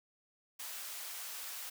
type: high-pass noise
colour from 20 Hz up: white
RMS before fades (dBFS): -44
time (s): 0.59-1.7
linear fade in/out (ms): 10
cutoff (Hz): 720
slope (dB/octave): 12
effects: none

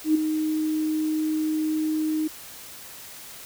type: tone with ADSR envelope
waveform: sine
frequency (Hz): 311.1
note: D#4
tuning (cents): 0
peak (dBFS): -14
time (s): 0.04-2.28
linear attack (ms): 110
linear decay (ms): 7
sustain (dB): -8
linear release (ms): 11
effects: white hiss -42 dBFS RMS until 3.45 s

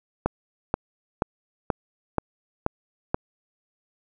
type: click train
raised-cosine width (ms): 1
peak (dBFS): -7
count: 7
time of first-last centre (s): 0.26-3.145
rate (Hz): 2.08
effects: none

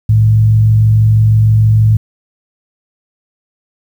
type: tone with frequency modulation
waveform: sine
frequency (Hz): 109.1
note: A2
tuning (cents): -14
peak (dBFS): -5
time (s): 0.09-1.97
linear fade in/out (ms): 5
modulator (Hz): 46.3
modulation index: 0.34
effects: 7-bit

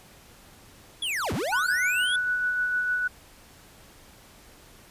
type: linear two-way sweep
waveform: square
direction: down then up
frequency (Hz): 3478 to 63.6 to 3478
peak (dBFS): -27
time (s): 1.02-2.16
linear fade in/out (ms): 5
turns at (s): 1.33
type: tone with tremolo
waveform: sine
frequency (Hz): 1479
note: F#6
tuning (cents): -1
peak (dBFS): -22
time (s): 1.52-3.08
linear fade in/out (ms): 10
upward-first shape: sine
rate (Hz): 6.6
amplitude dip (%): 30
effects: pink hiss -52 dBFS RMS until 4.9 s + resampled to 32000 Hz

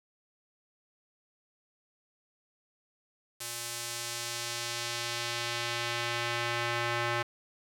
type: tone with band-pass filter sweep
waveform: square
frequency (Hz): 118.6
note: A#2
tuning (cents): +30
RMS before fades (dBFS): -34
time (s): 3.4-7.23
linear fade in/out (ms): 10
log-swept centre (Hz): 9400 to 1700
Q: 0.82
effects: 9-bit

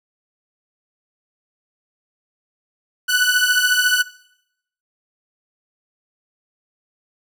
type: beating tone pair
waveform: sawtooth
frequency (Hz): 1480 / 1494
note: F#6 / F#6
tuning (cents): 0 / +16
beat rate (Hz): 14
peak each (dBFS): -14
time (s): 3.08-4.03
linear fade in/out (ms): 20
effects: noise-tail reverb RT60 0.8 s tail -20 dB re dry

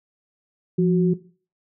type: tone pair together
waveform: sine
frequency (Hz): 174.2 / 368.6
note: F3 / F#4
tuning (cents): -4 / -7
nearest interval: octave + minor second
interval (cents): 1297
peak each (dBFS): -17 / -20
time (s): 0.78-1.14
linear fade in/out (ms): 10
effects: noise-tail reverb RT60 0.4 s tail -17 dB re dry

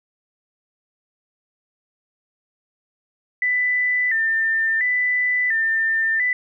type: tone with vibrato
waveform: sine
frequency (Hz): 1891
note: A#6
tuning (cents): +24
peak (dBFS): -17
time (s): 3.42-6.33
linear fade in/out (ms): 2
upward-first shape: square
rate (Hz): 0.72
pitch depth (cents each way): 89
effects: none

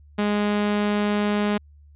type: tone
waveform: sawtooth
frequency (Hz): 207.2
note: G#3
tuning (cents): -4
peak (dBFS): -16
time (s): 0.18-1.58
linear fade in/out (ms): 10
effects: added 73 Hz sine -47 dBFS peak until 1.95 s + resampled to 8000 Hz

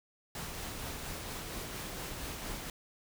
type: noise with tremolo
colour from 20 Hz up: pink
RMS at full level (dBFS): -40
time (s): 0.35-2.7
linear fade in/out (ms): 2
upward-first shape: sine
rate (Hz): 4.3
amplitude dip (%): 25
effects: none

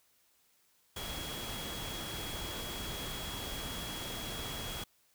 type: tone in noise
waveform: sine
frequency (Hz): 3322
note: G#7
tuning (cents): 0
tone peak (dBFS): -44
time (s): 0.96-4.84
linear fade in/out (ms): 5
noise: pink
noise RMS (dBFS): -41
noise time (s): 0.96-4.84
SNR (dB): -6
effects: white hiss -70 dBFS RMS until 5.14 s

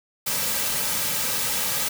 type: noise with comb filter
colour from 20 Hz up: white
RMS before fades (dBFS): -25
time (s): 0.26-1.89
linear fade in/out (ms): 10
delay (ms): 2.8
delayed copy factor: -0.55
effects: none

